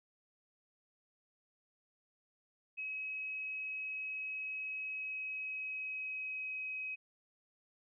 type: tone with pitch glide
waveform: sine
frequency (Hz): 2554 to 2536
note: D#7 to D#7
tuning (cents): +45 to +32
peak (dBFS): -38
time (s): 2.77-6.96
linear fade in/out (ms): 20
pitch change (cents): -13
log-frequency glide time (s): 4.81-6.58
effects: none